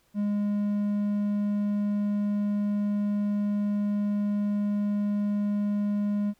triangle tone, 205.6 Hz, G#3, 17 cents flat, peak -22 dBFS, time 0.14-6.34 s, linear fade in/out 50 ms, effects pink hiss -67 dBFS RMS until 6.39 s

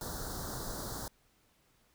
pink band-stop noise, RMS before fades -40 dBFS, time 0.01-1.08 s, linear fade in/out 2 ms, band 1600 to 3900 Hz, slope 48 dB/octave, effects pink hiss -70 dBFS RMS until 1.94 s

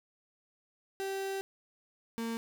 35% pulse tone pair in turn, 388.6 / 228.9 Hz, G4 / A#3, -15 / -31 cents, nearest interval major sixth, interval 916 cents, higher first, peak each -32 / -32 dBFS, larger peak neither, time 1-1.41 / 2.18-2.37 s, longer first, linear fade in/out 0 ms, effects 12-bit

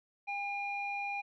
square tone with low-pass filter, 806 Hz, G5, 48 cents sharp, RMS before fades -37 dBFS, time 0.27-1.22 s, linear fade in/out 20 ms, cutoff 2200 Hz, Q 5.8, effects none

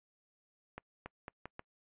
accelerating click train, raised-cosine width 0.5 ms, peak -28 dBFS, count 5, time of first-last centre 0.78-1.594 s, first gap 280 ms, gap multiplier 0.79, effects noise-tail reverb RT60 0.1 s tail -26 dB re dry + resampled to 8000 Hz

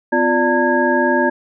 sine tone cluster, 254 / 348.6 / 587 / 904 / 1647 Hz, B3 / F4 / D5 / A5 / G#6, +49 / -3 / -1 / +47 / -15 cents, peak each -19 dBFS, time 0.12-1.3 s, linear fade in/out 10 ms, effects none

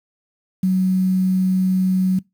sine tone with quantisation, 186.5 Hz, F#3, 14 cents sharp, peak -14 dBFS, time 0.63-2.19 s, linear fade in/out 5 ms, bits 7, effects noise-tail reverb RT60 0.2 s tail -23 dB re dry

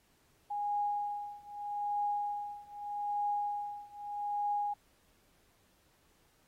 sine tone with tremolo, 823 Hz, G#5, 16 cents flat, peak -29 dBFS, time 0.5-4.74 s, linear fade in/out 10 ms, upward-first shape triangle, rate 0.81 Hz, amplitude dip 95%, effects pink hiss -70 dBFS RMS until 6.47 s + AAC 48 kbps

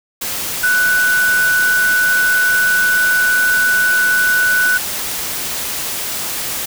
sine tone in noise, 1487 Hz, F#6, 8 cents sharp, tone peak -11 dBFS, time 0.63-4.78 s, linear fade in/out 10 ms, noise white, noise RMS -22 dBFS, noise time 0.21-6.66 s, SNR +8 dB, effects none

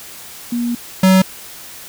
sine / square tone pair in turn, 238.5 / 188.32 Hz, A#3 / F#3, +40 / +31 cents, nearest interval major third, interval 409 cents, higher first, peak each -16 / -8 dBFS, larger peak second, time 0.52-0.75 / 1.03-1.22 s, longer first, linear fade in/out 5 ms, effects white hiss -35 dBFS RMS until 1.88 s

